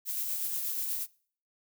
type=noise with tremolo; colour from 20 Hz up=violet; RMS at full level=-32 dBFS; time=0.05-1.07 s; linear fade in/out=50 ms; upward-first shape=sine; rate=8.3 Hz; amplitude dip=30%; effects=noise-tail reverb RT60 0.5 s tail -23 dB re dry